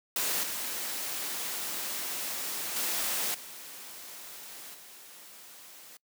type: noise with level steps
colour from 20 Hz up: white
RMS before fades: -30 / -35 / -31 / -45 / -50 dBFS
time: 0.16-5.97 s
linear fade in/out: 2 ms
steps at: 0.43 / 2.76 / 3.34 / 4.74 s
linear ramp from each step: 5 ms
effects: noise-tail reverb RT60 0.1 s tail -24 dB re dry + high-pass 200 Hz 12 dB/octave